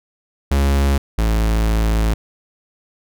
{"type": "tone pair in turn", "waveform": "45% pulse", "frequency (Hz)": [69.5, 54.54], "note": ["C#2", "A1"], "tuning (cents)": [5, -15], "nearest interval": "major third", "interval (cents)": 420, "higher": "first", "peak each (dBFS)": [-13, -14], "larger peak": "first", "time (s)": [[0.51, 0.98], [1.18, 2.14]], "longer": "second", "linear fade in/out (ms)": 5, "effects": []}